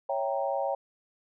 sine chord, C# diminished seventh, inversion none, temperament equal, 554.4 / 659.3 / 784 / 932.3 Hz, C#5 / E5 / G5 / Bb5, 0 / 0 / 0 / 0 cents, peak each -30 / -34 / -32 / -36 dBFS, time 0.09-0.75 s, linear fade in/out 5 ms, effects none

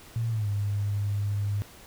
sine tone with pitch glide, 115 to 101.86 Hz, A#2 to G#2, -23 to -33 cents, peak -25 dBFS, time 0.16-1.62 s, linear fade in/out 0 ms, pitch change -210 cents, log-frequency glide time 0.3-0.48 s, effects pink hiss -50 dBFS RMS until 1.86 s

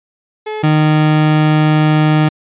30% pulse tone pair in turn, 429.4 / 153.71 Hz, A4 / D#3, -42 / -21 cents, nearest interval octave + tritone, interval 1779 cents, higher first, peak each -17 / -6 dBFS, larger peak second, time 0.46-0.63 / 0.63-2.29 s, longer second, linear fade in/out 10 ms, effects resampled to 8000 Hz

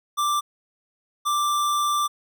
square tone pair in turn, 1178 / 1178 Hz, D6 / D6, +5 / +5 cents, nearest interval unison, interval 0 cents, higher neither, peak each -21 dBFS, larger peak neither, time 0.17-0.41 / 1.25-2.08 s, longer second, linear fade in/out 20 ms, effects none

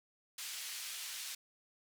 pink band-pass noise, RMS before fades -44 dBFS, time 0.38-1.35 s, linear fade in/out 5 ms, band 2700 to 13000 Hz, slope 12 dB/octave, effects none

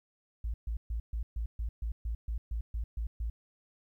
sine tone bursts, 55.9 Hz, A1, 28 cents sharp, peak -31 dBFS, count 13, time 0.44-3.3 s, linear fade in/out 5 ms, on 100 ms, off 130 ms, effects 12-bit

